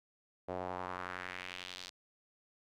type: tone with band-pass filter sweep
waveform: sawtooth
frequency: 91 Hz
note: F#2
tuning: 28 cents flat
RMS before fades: -43 dBFS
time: 0.48-1.9 s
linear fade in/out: 10 ms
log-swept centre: 590 to 4600 Hz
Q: 2
effects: none